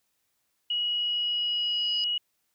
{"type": "tone", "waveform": "sine", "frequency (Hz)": 2907, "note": "F#7", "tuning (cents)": -31, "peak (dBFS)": -25, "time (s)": [0.7, 2.18], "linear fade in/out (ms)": 5}
{"type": "tone with exponential growth", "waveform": "sine", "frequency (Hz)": 4978, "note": "D#8", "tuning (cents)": 0, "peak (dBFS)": -30, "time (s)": [0.7, 2.04], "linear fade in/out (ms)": 0, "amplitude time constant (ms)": 290}
{"effects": ["white hiss -75 dBFS RMS until 2.54 s"]}